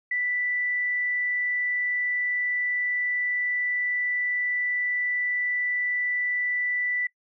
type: tone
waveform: sine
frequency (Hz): 1975.5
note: B6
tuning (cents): 0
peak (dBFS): -24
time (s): 0.11-7.07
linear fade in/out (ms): 5
effects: noise-tail reverb RT60 0.1 s tail -22 dB re dry